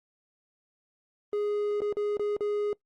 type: tone with dropouts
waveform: triangle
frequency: 414.7 Hz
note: G#4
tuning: 3 cents flat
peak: -24 dBFS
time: 1.33-2.73 s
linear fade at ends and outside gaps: 1 ms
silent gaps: 1.805-1.818 / 1.926-1.969 / 2.17-2.195 / 2.366-2.407 s
effects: noise-tail reverb RT60 0.1 s tail -22 dB re dry + Opus 32 kbps